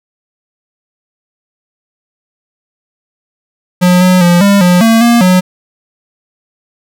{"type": "tone with pitch steps", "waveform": "square", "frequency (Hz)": [179.7, 183, 174.5, 200.4, 178.4, 226.3, 235.9, 183.2], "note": ["F3", "F#3", "F3", "G3", "F3", "A3", "A#3", "F#3"], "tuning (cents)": [50, -19, -1, 38, 37, 49, 21, -17], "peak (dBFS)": -5, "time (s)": [3.81, 5.41], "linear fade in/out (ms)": 20, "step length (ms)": 200, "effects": []}